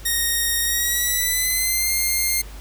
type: tone with pitch glide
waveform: 5% pulse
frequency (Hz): 1863 to 2115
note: A#6 to C7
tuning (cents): -2 to +18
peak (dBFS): -9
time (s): 0.05-2.42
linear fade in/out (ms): 10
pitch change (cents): +220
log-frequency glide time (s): 0.62-1.93
effects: added 50 Hz sine -35 dBFS peak until 2.6 s + pink hiss -44 dBFS RMS until 2.6 s